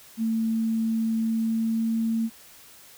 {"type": "tone with pitch glide", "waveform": "sine", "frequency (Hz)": [224.3, 225.9], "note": ["A3", "A3"], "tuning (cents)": [34, 46], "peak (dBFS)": -22, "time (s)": [0.17, 2.3], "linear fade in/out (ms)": 50, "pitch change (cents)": 12, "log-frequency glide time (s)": [1.26, 2.09], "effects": ["white hiss -50 dBFS RMS until 2.97 s"]}